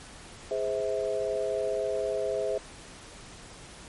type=chord; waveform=sine; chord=Ab augmented; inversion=none; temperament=just; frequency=415.3 / 519.1 / 648.9 Hz; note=Ab4 / C5 / E5; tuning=0 / -14 / -27 cents; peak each=-31 dBFS; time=0.51-2.58 s; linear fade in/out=2 ms; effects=pink hiss -47 dBFS RMS until 3.88 s + MP3 48 kbps